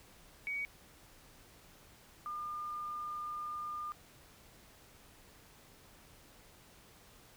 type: tone pair in turn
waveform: sine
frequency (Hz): 2254 / 1206.5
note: C#7 / D6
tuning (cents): +28 / +46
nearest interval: major seventh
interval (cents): 1082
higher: first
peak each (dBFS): -35 / -38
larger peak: first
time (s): 0.47-0.65 / 2.26-3.92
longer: second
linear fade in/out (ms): 0
effects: pink hiss -60 dBFS RMS until 7.36 s